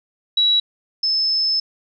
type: tone pair in turn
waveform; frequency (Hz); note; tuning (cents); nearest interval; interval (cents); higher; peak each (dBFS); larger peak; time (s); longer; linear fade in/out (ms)
sine; 3900 / 5237; B7 / E8; -23 / -12; perfect fourth; 511; second; -13 / -16; first; 0.37-0.6 / 1.03-1.6; second; 5
effects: none